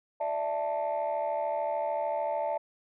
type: chord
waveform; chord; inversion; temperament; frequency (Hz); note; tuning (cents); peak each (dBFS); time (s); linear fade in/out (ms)
sine; D suspended second; none; just; 587.3 / 660.7 / 881; D5 / E5 / A5; 0 / +4 / +2; -31; 0.2-2.58; 10
effects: tanh soft clip ceiling -23 dBFS